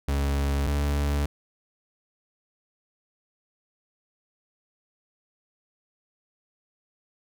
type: tone pair in turn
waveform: 40% pulse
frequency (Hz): 70.1 / 71.82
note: C#2 / D2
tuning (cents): +20 / -38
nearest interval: unison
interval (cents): 42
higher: second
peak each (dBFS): -22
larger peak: neither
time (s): 0.08-0.67 / 0.67-1.26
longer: neither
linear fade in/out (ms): 5
effects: none